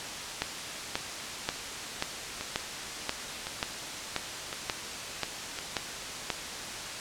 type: two click trains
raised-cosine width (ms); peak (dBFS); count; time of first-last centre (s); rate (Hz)
0.2; -10 / -17; 12 / 4; 0.42-6.302 / 2.41-5.588; 1.87 / 0.944
effects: white hiss -37 dBFS RMS until 7 s + low-pass 7000 Hz 12 dB/octave